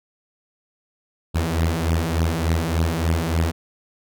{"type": "beating tone pair", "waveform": "sawtooth", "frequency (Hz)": [80.3, 83.7], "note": ["E2", "E2"], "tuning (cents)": [-45, 27], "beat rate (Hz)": 3.4, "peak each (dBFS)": -18, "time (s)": [1.34, 3.52], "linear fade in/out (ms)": 20, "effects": []}